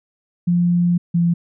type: tone pair in turn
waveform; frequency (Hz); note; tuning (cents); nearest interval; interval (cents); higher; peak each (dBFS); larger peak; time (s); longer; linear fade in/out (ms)
sine; 174.61 / 171.02; F3 / F3; 0 / -36; unison; 36; first; -13; neither; 0.47-0.98 / 1.14-1.34; first; 10
effects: none